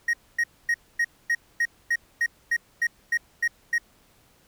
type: tone bursts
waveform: triangle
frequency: 1877 Hz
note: A#6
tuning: 11 cents sharp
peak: -18 dBFS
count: 13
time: 0.08-3.782 s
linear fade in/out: 5 ms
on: 54 ms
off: 250 ms
effects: pink hiss -60 dBFS RMS until 4.47 s